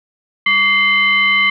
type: tone with frequency modulation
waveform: sine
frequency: 2093 Hz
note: C7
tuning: in tune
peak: -10 dBFS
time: 0.46-1.5 s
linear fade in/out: 5 ms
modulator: 947 Hz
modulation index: 0.75
effects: none